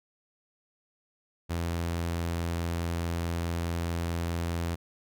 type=tone; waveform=sawtooth; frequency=84.7 Hz; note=E2; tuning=48 cents sharp; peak=-25 dBFS; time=1.49-4.76 s; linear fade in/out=20 ms; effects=none